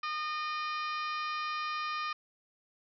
harmonic tone with a mistuned harmonic, 611 Hz, D#5, 32 cents flat, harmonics 2 / 3 / 4 / 5 / 6 / 7 / 8 / 9, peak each -34 / -43 / -41 / -48 / -50 / -49 / -48 / -52 dBFS, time 0.03-2.13 s, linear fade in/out 5 ms, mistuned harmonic 7, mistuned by -58 cents, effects none

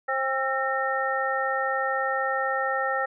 sine tone cluster, 531 / 798 / 1340 / 1838 Hz, C5 / G5 / E6 / A#6, +25 / +31 / +28 / -25 cents, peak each -29 dBFS, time 0.08-3.06 s, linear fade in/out 10 ms, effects none

